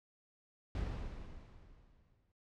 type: noise with exponential decay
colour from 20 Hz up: brown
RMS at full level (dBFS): -36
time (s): 0.75-2.32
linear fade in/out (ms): 2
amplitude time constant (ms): 340
effects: noise-tail reverb RT60 0.1 s tail -17 dB re dry + low-pass 5000 Hz 12 dB/octave